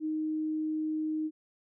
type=tone; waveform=sine; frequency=311.1 Hz; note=D#4; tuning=in tune; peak=-29 dBFS; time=0-1.31 s; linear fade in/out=50 ms; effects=none